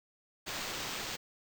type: noise with sample-and-hold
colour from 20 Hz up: violet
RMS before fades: -39 dBFS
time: 0.46-1.17 s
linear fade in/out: 20 ms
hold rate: 11025 Hz
effects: none